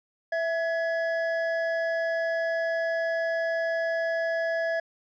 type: tone pair together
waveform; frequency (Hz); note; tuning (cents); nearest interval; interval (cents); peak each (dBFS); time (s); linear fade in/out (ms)
triangle; 660.1 / 1686; E5 / G#6; +2 / +26; octave + major third; 1624; -24 / -29; 0.32-4.8; 5
effects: resampled to 16000 Hz